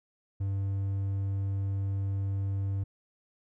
triangle tone, 98 Hz, G2, in tune, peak -26 dBFS, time 0.4-2.84 s, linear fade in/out 10 ms, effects none

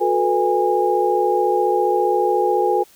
sine tone cluster, 363.1 / 438.6 / 493.1 / 818 Hz, F#4 / A4 / B4 / G#5, -33 / -6 / -3 / -26 cents, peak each -20 / -21 / -22 / -19 dBFS, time 0-2.84 s, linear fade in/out 20 ms, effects white hiss -51 dBFS RMS until 2.95 s

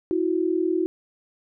sine tone pair together, 326.6 / 366.6 Hz, E4 / F#4, -16 / -16 cents, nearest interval major second, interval 200 cents, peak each -23 dBFS, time 0.11-0.86 s, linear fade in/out 0 ms, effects none

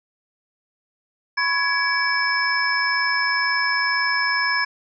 sine tone cluster, 996 / 1098 / 1674 / 2289 / 5260 Hz, B5 / C#6 / G#6 / D7 / E8, +14 / -17 / +13 / -45 / -5 cents, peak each -27 / -29 / -21 / -26 / -26 dBFS, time 1.37-4.65 s, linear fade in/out 10 ms, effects none

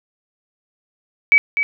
sine tone with echo, 2283 Hz, D7, 50 cents flat, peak -7 dBFS, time 1.32-1.38 s, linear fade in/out 0 ms, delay 250 ms, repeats 1, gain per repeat -8 dB, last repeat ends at 1.63 s, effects none

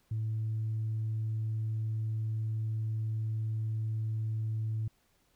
sine tone, 110 Hz, A2, in tune, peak -29 dBFS, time 0.11-4.88 s, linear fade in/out 5 ms, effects tanh soft clip ceiling -27 dBFS + pink hiss -71 dBFS RMS until 5.35 s

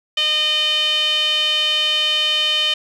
sawtooth tone with band-pass filter, 611 Hz, D#5, 32 cents flat, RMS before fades -18 dBFS, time 0.17-2.74 s, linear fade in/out 5 ms, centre 3200 Hz, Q 8.6, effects none

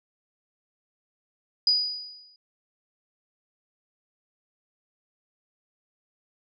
sine tone with exponential decay, 4926 Hz, D#8, 18 cents flat, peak -16 dBFS, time 1.67-2.36 s, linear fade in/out 2 ms, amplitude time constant 150 ms, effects none

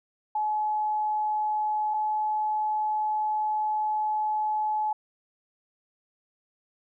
sine tone pair in turn, 852 / 855.1 Hz, G#5 / A5, +44 / -50 cents, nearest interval unison, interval 6 cents, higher second, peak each -24 dBFS, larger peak neither, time 0.35-1.94 / 1.94-4.93 s, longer second, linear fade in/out 5 ms, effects none

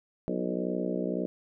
harmonic tone with a mistuned harmonic, 61.74 Hz, B1, in tune, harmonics 3 / 4 / 5 / 6 / 7 / 8 / 9 / 10, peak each -34 / -35 / -36 / -37 / -37 / -38 / -39 / -39 dBFS, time 0.28-1.26 s, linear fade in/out 0 ms, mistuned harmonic 6, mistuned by -49 cents, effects none

